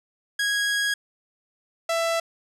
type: tone pair in turn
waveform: sawtooth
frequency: 1651 / 664.9 Hz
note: G#6 / E5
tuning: -11 / +15 cents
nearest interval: octave + major third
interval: 1574 cents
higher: first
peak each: -18 dBFS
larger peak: neither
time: 0.39-0.94 / 1.89-2.2 s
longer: first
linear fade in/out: 5 ms
effects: low-pass 10000 Hz 12 dB/octave